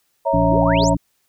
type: chord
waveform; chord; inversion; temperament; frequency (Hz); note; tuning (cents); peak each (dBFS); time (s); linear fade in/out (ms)
sine; A# diminished; first; equal with one note detuned; 554.4 / 652.4 / 932.3; C#5 / E5 / A#5; 0 / -18 / 0; -20 / -20 / -20; 0.25-0.95; 20
type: harmonic tone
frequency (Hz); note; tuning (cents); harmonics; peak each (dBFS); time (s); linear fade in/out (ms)
56.7; A#1; -47; 1 / 2 / 3 / 5; -23 / -24 / -20 / -20; 0.33-0.97; 10
type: exponential sweep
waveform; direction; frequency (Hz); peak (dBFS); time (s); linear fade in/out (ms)
sine; up; 279.9 to 8260; -23; 0.51-0.9; 10
type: tone with exponential growth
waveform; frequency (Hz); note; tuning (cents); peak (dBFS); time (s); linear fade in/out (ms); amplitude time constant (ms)
sine; 412.4; G#4; -12; -21; 0.67-0.84; 0; 35
effects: white hiss -66 dBFS RMS until 1.28 s